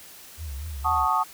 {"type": "tone with vibrato", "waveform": "sine", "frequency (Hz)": 73.42, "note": "D2", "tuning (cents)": 0, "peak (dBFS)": -31, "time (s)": [0.37, 1.08], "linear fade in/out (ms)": 50, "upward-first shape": "triangle", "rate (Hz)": 4.1, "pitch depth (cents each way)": 200}
{"type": "chord", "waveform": "sine", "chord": "D# half-diminished seventh", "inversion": "first", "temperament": "equal", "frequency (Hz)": [740, 880, 1108.7, 1244.5], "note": ["F#5", "A5", "C#6", "D#6"], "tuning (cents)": [0, 0, 0, 0], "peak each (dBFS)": [-28, -25, -26, -24], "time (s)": [0.84, 1.24], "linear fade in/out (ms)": 20}
{"effects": ["white hiss -46 dBFS RMS until 1.33 s"]}